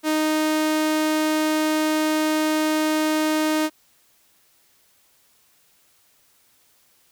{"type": "tone", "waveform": "sawtooth", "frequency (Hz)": 310, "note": "D#4", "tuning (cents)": -6, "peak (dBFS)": -15, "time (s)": [0.03, 3.7], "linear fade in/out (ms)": 50, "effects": ["white hiss -60 dBFS RMS until 7.11 s"]}